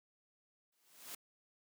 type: noise with exponential growth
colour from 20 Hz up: white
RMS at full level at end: -44 dBFS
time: 0.72-1.15 s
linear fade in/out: 5 ms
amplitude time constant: 93 ms
effects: high-pass 200 Hz 12 dB/octave